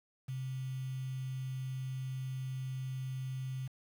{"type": "tone with quantisation", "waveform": "sine", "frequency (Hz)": 130.81, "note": "C3", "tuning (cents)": 0, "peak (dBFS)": -36, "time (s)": [0.28, 3.68], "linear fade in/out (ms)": 10, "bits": 9, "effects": []}